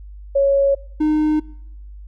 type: tone pair in turn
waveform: sine / triangle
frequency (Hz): 554.4 / 306.3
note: C#5 / D#4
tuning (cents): 0 / -27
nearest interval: minor seventh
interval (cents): 1027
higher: first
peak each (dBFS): -12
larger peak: neither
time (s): 0.35-0.75 / 1-1.4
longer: neither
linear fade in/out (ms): 10
effects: noise-tail reverb RT60 0.9 s tail -24 dB re dry + added 50 Hz sine -34 dBFS peak until 2.07 s